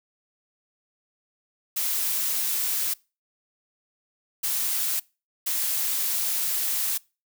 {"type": "noise bursts at uneven times", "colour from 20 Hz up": "blue", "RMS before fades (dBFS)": -26, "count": 3, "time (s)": [[1.76, 2.94], [4.43, 5], [5.46, 6.98]], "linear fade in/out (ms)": 10, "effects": ["noise-tail reverb RT60 0.3 s tail -24 dB re dry"]}